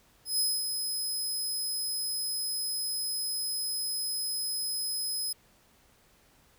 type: tone with ADSR envelope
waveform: 20% pulse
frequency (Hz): 5080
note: D#8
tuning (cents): +35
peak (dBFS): -19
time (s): 0.25-5.33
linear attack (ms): 140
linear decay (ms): 230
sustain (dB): -6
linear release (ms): 7
effects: pink hiss -63 dBFS RMS until 6.58 s